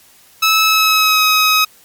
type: tone with pitch glide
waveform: 15% pulse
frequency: 1301 to 1267.6 Hz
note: E6 to D#6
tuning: -23 to +32 cents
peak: -3 dBFS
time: 0.42-1.65 s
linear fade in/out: 10 ms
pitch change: -45 cents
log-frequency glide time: 0.64-1.24 s
effects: white hiss -47 dBFS RMS until 1.84 s + MP3 96 kbps